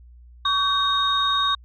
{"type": "tone cluster", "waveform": "sine", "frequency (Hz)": [1130, 1548, 3730], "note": ["C#6", "G6", "A#7"], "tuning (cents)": [33, -22, 0], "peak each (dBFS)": [-21, -29, -21], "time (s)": [0.45, 1.55], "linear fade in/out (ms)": 5, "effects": ["tanh soft clip ceiling -9 dBFS", "added 60 Hz sine -44 dBFS peak until 1.64 s"]}